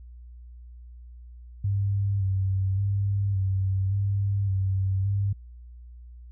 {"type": "tone with vibrato", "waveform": "sine", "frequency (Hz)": 97.8, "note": "G2", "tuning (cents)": -4, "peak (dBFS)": -22, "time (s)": [1.64, 5.33], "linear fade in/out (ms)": 5, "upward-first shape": "square", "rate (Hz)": 0.88, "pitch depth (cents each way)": 34, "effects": ["added 60 Hz sine -42 dBFS peak until 6.31 s"]}